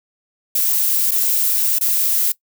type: noise with dropouts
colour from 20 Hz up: violet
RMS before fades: -17 dBFS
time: 0.55-2.32 s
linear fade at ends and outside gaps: 5 ms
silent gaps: 1.111-1.116 / 1.787-1.81 s
effects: noise-tail reverb RT60 0.1 s tail -20 dB re dry